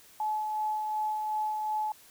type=tone with tremolo; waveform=sine; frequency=857 Hz; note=A5; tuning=46 cents flat; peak=-27 dBFS; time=0.2-1.92 s; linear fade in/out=2 ms; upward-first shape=sine; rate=2.7 Hz; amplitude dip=30%; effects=white hiss -56 dBFS RMS until 2.1 s